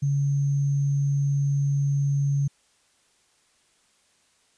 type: tone with sample-and-hold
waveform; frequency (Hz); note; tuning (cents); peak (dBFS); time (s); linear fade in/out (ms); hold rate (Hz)
sine; 140.7; C#3; +26; -20; 0.02-2.48; 10; 6300
effects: white hiss -64 dBFS RMS until 4.57 s + resampled to 22050 Hz